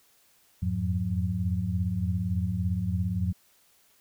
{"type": "tone cluster", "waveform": "sine", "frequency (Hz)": [86.1, 89.5, 103.7, 180.5], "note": ["F2", "F2", "G#2", "F#3"], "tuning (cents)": [-24, 43, -2, -43], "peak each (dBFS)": [-30, -37, -30, -30], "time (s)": [0.62, 3.33], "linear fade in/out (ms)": 10, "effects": ["white hiss -63 dBFS RMS until 4 s"]}